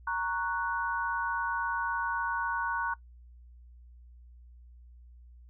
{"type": "chord", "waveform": "sine", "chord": "F# major", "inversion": "first", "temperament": "equal", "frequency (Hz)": [932.3, 1108.7, 1480], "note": ["A#5", "C#6", "F#6"], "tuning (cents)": [0, 0, 0], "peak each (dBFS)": [-33, -35, -32], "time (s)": [0.07, 2.94], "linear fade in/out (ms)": 5, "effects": ["noise-tail reverb RT60 0.1 s tail -20 dB re dry", "added 60 Hz sine -50 dBFS peak until 5.49 s"]}